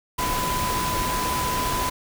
sine tone in noise, 1000 Hz, B5, 21 cents sharp, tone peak -25 dBFS, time 0.18-1.9 s, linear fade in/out 10 ms, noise pink, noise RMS -27 dBFS, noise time 0.18-1.9 s, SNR -1 dB, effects none

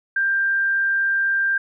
sine tone, 1586 Hz, G6, 20 cents sharp, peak -17 dBFS, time 0.16-1.58 s, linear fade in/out 5 ms, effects none

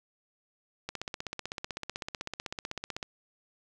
click train, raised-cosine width 0.2 ms, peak -18 dBFS, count 35, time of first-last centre 0.89-3.028 s, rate 15.9 Hz, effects none

